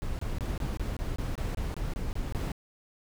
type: noise bursts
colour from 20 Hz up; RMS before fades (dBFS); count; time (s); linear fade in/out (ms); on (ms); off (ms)
brown; -32; 13; 0.02-2.518; 0; 170; 24
effects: none